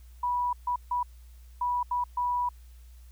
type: tone bursts at uneven times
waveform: sine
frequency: 979 Hz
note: B5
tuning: 15 cents flat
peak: -25 dBFS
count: 6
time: 0.23-0.53 / 0.67-0.76 / 0.91-1.03 / 1.61-1.83 / 1.91-2.04 / 2.17-2.49 s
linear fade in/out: 5 ms
effects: added 60 Hz sine -47 dBFS peak until 3.11 s + white hiss -64 dBFS RMS until 3.11 s